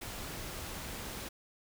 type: noise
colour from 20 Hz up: pink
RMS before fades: -42 dBFS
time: 0.01-1.29 s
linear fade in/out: 10 ms
effects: none